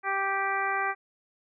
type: harmonic tone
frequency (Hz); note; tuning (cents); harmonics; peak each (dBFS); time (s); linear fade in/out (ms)
391.4; G4; -3; 1 / 2 / 3 / 4 / 5 / 6; -37 / -31 / -31 / -32 / -33 / -37; 0.03-0.95; 50
effects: none